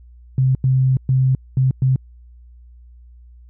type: tone bursts at uneven times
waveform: sine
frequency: 130.81 Hz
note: C3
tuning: in tune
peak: -12 dBFS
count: 5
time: 0.38-0.55 / 0.64-0.97 / 1.09-1.35 / 1.57-1.71 / 1.82-1.96 s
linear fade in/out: 2 ms
effects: added 60 Hz sine -41 dBFS peak until 3.49 s